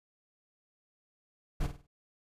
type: noise with echo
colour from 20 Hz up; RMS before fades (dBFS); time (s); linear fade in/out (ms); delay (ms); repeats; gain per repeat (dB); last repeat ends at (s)
brown; -29; 1.6-1.67; 10; 50; 4; -9; 1.87
effects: resampled to 32000 Hz